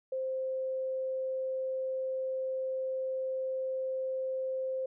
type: tone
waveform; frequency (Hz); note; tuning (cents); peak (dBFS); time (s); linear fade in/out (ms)
sine; 523.3; C5; 0; -31; 0.12-4.86; 5
effects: none